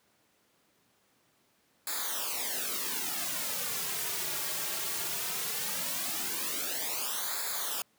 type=noise with flanger; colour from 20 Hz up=white; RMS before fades=-34 dBFS; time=1.87-7.82 s; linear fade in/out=2 ms; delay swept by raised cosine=0.34 to 4.04 ms; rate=0.18 Hz; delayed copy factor=-0.85; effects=pink hiss -69 dBFS RMS until 7.98 s + high-pass 150 Hz 12 dB/octave